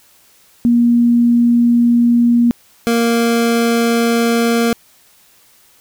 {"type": "tone pair in turn", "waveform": ["sine", "25% pulse"], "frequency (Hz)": [237.7, 232.8], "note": ["A#3", "A#3"], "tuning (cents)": [34, -2], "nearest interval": "unison", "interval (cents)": 36, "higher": "first", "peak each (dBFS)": [-8, -8], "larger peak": "neither", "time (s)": [[0.65, 2.51], [2.87, 4.73]], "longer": "neither", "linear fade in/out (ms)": 0, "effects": ["white hiss -50 dBFS RMS until 5.8 s"]}